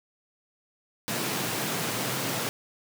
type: high-pass noise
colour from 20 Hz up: pink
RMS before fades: -30 dBFS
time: 1.08-2.49 s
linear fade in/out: 0 ms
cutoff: 110 Hz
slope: 96 dB/octave
effects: none